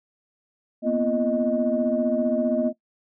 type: tone cluster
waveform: sine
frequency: 236.7 / 251.9 / 338.5 / 621 Hz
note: A#3 / B3 / E4 / D#5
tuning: +27 / +34 / +46 / -3 cents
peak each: -24 / -25 / -31 / -23 dBFS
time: 0.82-2.73 s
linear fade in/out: 50 ms
effects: noise-tail reverb RT60 0.1 s tail -18 dB re dry + tanh soft clip ceiling -11 dBFS